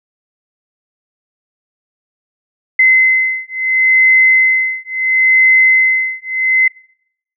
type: beating tone pair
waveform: sine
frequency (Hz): 2052 / 2052.73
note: C7 / C7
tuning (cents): -34 / -34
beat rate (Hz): 0.73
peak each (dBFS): -11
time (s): 2.79-6.68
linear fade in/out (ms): 5
effects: noise-tail reverb RT60 0.7 s tail -24 dB re dry